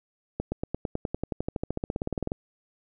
accelerating click train, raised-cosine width 2 ms, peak -15 dBFS, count 26, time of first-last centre 0.4-2.319 s, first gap 120 ms, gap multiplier 0.96, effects none

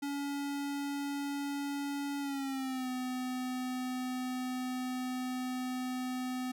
square tone with pitch glide, 283.1 to 253.7 Hz, C#4 to B3, +37 to +47 cents, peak -35 dBFS, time 0.02-6.52 s, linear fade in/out 10 ms, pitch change -190 cents, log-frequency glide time 2.2-2.89 s, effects none

